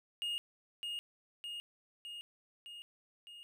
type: tone with echo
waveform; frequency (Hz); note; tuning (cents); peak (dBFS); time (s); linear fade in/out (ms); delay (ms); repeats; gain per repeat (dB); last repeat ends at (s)
triangle; 2851; F7; +35; -33; 0.22-0.38; 0; 610; 5; -3; 3.43
effects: none